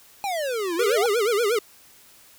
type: exponential two-way sweep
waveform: square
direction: down then up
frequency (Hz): 830.6 to 324.2 to 830.6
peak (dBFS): -25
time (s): 0.24-1.06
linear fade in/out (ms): 0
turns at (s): 0.75
type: tone with vibrato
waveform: square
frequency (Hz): 440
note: A4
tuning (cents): 0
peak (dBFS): -20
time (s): 0.79-1.59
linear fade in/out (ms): 5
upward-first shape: sine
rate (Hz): 8.4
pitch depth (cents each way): 180
effects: white hiss -52 dBFS RMS until 2.38 s